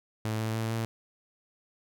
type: tone with pitch steps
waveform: sawtooth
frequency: 109.6 / 110.87 / 112.16 / 113.47 Hz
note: A2 / A2 / A2 / A#2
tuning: -6 / +14 / +34 / -46 cents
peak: -25 dBFS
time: 0.25-0.85 s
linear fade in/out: 0 ms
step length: 150 ms
effects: none